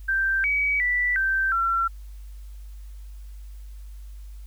sine tone with pitch steps, 1568 / 2272 / 1969 / 1559 / 1357 Hz, G6 / C#7 / B6 / G6 / E6, 0 / +42 / -6 / -10 / +50 cents, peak -20 dBFS, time 0.08-1.88 s, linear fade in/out 10 ms, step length 360 ms, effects added 50 Hz sine -37 dBFS peak until 4.46 s + white hiss -60 dBFS RMS until 4.46 s

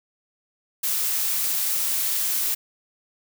blue noise, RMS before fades -24 dBFS, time 0.83-2.55 s, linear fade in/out 10 ms, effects none

